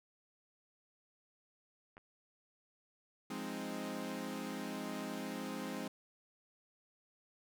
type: clicks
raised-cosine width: 0.5 ms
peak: -40 dBFS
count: 2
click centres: 1.969 / 1.979 s
type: chord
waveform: sawtooth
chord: F minor seventh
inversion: none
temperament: equal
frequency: 174.61 / 207.7 / 261.6 / 311.1 Hz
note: F3 / Ab3 / C4 / Eb4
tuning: 0 / 0 / 0 / 0 cents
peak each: -45 / -40 / -40 / -43 dBFS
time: 3.3-5.88 s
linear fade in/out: 5 ms
effects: none